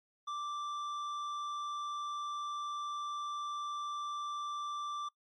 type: tone with hard clipping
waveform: sine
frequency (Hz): 1174.7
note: D6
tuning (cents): 0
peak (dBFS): -38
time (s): 0.27-5.09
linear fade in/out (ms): 10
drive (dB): 8
effects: noise-tail reverb RT60 0.1 s tail -23 dB re dry + MP3 48 kbps